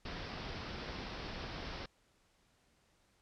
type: low-pass noise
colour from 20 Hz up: pink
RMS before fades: -44 dBFS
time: 0.05-1.86 s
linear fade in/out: 5 ms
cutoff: 5500 Hz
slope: 96 dB/octave
effects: pink hiss -72 dBFS RMS until 3.21 s + low-pass 9000 Hz 12 dB/octave